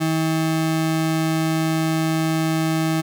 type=ring-modulated tone; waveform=square; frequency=240 Hz; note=B3; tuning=49 cents flat; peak=-16 dBFS; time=0-3.02 s; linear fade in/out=20 ms; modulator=80.4 Hz; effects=none